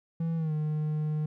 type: tone with pitch glide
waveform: triangle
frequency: 164.81 to 152.89 Hz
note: E3 to D#3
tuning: 0 to -30 cents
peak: -25 dBFS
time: 0.2-1.26 s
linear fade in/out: 5 ms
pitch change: -130 cents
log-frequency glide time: 0.36-0.53 s
effects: none